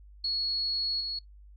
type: tone with level steps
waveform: sine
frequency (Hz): 4348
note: C#8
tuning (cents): -34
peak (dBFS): -27 / -31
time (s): 0.24-1.19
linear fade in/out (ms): 5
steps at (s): 1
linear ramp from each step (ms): 10
effects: noise-tail reverb RT60 0.1 s tail -17 dB re dry + added 50 Hz sine -49 dBFS peak until 1.56 s